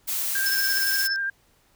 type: noise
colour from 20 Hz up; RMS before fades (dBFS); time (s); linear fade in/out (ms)
blue; -27; 0.07-1.08; 20
type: tone with vibrato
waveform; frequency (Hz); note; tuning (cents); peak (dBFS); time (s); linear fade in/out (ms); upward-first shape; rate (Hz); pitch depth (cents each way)
sine; 1590; G6; +24; -24; 0.35-1.3; 5; sine; 12; 20
type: tone with tremolo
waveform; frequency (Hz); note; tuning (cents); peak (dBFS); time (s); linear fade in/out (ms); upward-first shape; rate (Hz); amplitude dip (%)
sine; 5274; E8; 0; -24; 0.46-1.16; 0; sine; 17; 65
effects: pink hiss -62 dBFS RMS until 1.75 s